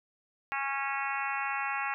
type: harmonic tone with a mistuned harmonic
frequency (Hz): 275.2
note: C#4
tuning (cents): -12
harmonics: 3 / 4 / 5 / 6 / 7 / 8 / 9 / 10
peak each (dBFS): -36 / -37 / -38 / -39 / -39 / -40 / -41 / -41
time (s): 0.52-1.94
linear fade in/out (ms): 0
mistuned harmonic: 10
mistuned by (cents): -32
effects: none